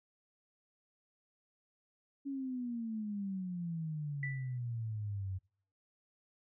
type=exponential sweep; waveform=sine; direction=down; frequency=281 to 92.5 Hz; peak=-36 dBFS; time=2.25-5.39 s; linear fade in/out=20 ms
type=tone with exponential decay; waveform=sine; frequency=1975.5 Hz; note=B6; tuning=in tune; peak=-35 dBFS; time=4.23-4.58 s; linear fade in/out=2 ms; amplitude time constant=76 ms
effects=noise-tail reverb RT60 0.5 s tail -24 dB re dry